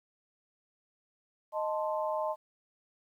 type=chord; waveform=sine; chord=A diminished; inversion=second; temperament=equal; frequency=622.3 / 880 / 1046.5 Hz; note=Eb5 / A5 / C6; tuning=0 / 0 / 0 cents; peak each=-32 / -35 / -37 dBFS; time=1.52-2.36 s; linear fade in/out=50 ms; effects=11-bit